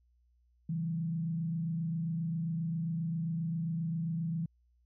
sine tone with frequency modulation, 164.5 Hz, E3, 3 cents flat, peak -31 dBFS, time 0.69-4.46 s, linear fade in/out 5 ms, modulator 27.5 Hz, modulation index 0.52, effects added 60 Hz sine -66 dBFS peak until 4.85 s

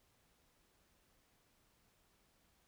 silence, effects pink hiss -74 dBFS RMS until 2.67 s

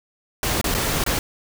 pink noise with dropouts, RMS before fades -22 dBFS, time 0.43-1.19 s, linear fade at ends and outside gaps 1 ms, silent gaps 0.613-0.642 / 0.742-0.748 / 1.039-1.063 s, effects none

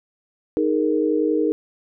sine chord, D# suspended fourth, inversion none, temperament equal, 311.1 / 415.3 / 466.2 Hz, D#4 / G#4 / A#4, 0 / 0 / 0 cents, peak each -20 / -23 / -22 dBFS, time 0.57-1.52 s, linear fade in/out 0 ms, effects none

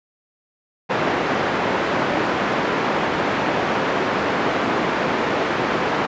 pink band-pass noise, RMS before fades -21 dBFS, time 0.89-6.07 s, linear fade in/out 20 ms, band 250 to 1900 Hz, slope 12 dB/octave, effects resampled to 16000 Hz

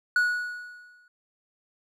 triangle tone with exponential decay, 1463 Hz, F#6, 20 cents flat, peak -16 dBFS, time 0.16-1.08 s, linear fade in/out 2 ms, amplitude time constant 200 ms, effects none

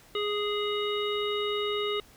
harmonic tone, 415.3 Hz, G#4, in tune, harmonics 1 / 3 / 5 / 7 / 9, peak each -29 / -35 / -39 / -36 / -36 dBFS, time 0.15-2 s, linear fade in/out 2 ms, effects pink hiss -56 dBFS RMS until 2.16 s

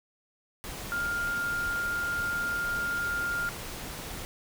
sine tone in noise, 1405 Hz, F6, 10 cents sharp, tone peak -28 dBFS, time 0.92-3.49 s, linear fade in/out 0 ms, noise pink, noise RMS -39 dBFS, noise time 0.64-4.25 s, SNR +8 dB, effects none

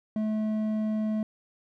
sine tone with hard clipping, 215.9 Hz, A3, 33 cents flat, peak -27 dBFS, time 0.16-1.23 s, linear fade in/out 2 ms, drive 6 dB, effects none

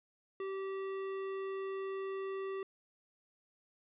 triangle tone with hard clipping, 387 Hz, G4, 22 cents flat, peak -39 dBFS, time 0.4-2.63 s, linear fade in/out 2 ms, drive 17 dB, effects resampled to 8000 Hz

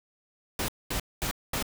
pink noise bursts, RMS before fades -30 dBFS, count 4, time 0.59-1.626 s, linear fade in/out 2 ms, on 94 ms, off 220 ms, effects none

